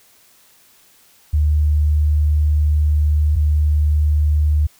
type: tone pair in turn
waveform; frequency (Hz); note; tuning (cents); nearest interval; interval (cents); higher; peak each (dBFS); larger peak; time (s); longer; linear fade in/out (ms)
sine; 75.2 / 75.2; D2 / D2; +42 / +42; unison; 0; neither; -12; neither; 1.33-3.36 / 3.36-4.67; first; 10
effects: white hiss -52 dBFS RMS until 4.79 s